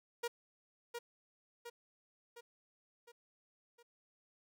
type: tone with echo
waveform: sawtooth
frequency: 473.8 Hz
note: A#4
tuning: 28 cents sharp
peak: -32 dBFS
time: 0.23-0.28 s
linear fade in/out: 10 ms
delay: 710 ms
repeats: 5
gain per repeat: -5 dB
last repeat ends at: 3.83 s
effects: none